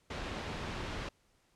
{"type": "low-pass noise", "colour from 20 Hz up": "pink", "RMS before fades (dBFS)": -40, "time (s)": [0.1, 1.09], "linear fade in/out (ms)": 5, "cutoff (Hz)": 3700, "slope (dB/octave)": 12, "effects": ["pink hiss -71 dBFS RMS until 1.55 s", "low-pass 10000 Hz 12 dB/octave"]}